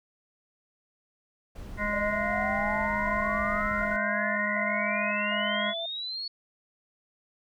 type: noise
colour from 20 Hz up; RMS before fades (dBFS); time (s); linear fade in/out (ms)
brown; -40; 1.55-3.97; 10
type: harmonic tone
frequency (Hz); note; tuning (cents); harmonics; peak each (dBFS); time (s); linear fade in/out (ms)
207.7; G#3; 0; 1 / 3 / 5 / 7 / 9 / 10; -34 / -34 / -34 / -34 / -34 / -34; 1.77-5.74; 50
type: exponential sweep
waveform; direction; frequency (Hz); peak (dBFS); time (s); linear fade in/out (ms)
sine; up; 587.3 to 4426; -32; 1.93-6.28; 5
type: tone bursts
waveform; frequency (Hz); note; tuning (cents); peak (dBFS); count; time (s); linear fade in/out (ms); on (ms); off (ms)
sine; 670; E5; +28; -34; 5; 2.31-5.86; 5; 550; 200
effects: none